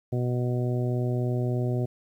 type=harmonic tone; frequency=123.47 Hz; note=B2; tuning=in tune; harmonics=1 / 2 / 3 / 4 / 5 / 6; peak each=-25 / -33 / -32 / -39 / -37 / -44 dBFS; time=0.12-1.86 s; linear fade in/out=10 ms; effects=10-bit